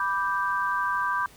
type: chord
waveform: sine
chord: G major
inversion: first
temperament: equal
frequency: 987.8 / 1174.7 / 1568 Hz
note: B5 / D6 / G6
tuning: 0 / 0 / 0 cents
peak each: -28 dBFS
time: 0-1.26 s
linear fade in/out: 2 ms
effects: pink hiss -52 dBFS RMS until 1.36 s